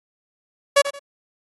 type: tone with echo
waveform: sawtooth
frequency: 565 Hz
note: C#5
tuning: 33 cents sharp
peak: -7 dBFS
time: 0.76-0.82 s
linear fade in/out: 10 ms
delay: 87 ms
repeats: 2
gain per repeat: -12 dB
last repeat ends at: 0.994 s
effects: AAC 32 kbps